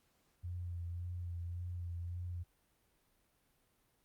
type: tone with vibrato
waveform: sine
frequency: 87.31 Hz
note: F2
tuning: in tune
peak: -39 dBFS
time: 0.43-2.44 s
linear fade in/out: 20 ms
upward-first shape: sine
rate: 1.8 Hz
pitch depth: 28 cents each way
effects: pink hiss -75 dBFS RMS until 4.04 s + Opus 48 kbps